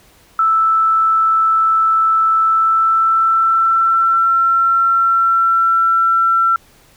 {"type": "tone with pitch glide", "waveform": "sine", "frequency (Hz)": [1318.5, 1350.1], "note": ["E6", "E6"], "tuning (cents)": [0, 41], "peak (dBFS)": -10, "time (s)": [0.39, 6.56], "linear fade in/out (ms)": 2, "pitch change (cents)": 41, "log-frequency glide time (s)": [2.41, 4.36], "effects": ["pink hiss -49 dBFS RMS until 6.96 s"]}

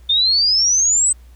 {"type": "exponential sweep", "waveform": "sine", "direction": "up", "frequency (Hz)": [3576, 8220], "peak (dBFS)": -12, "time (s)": [0.09, 1.13], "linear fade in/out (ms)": 10, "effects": ["added 60 Hz sine -40 dBFS peak until 1.35 s", "pink hiss -56 dBFS RMS until 1.35 s"]}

